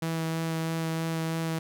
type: tone with vibrato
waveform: sawtooth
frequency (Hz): 162.8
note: E3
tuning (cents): -21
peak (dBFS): -24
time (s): 0.02-1.59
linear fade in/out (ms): 5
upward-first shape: sine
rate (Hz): 3.1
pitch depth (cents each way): 10
effects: none